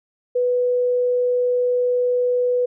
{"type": "tone", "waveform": "sine", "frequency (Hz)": 493.9, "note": "B4", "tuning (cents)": 0, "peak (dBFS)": -16, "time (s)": [0.35, 2.66], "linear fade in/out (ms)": 10, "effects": []}